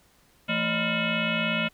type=tone with frequency modulation; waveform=sine; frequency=1396.9 Hz; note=F6; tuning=in tune; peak=-23 dBFS; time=0.48-1.69 s; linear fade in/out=20 ms; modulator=391 Hz; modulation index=4.2; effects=pink hiss -61 dBFS RMS until 1.73 s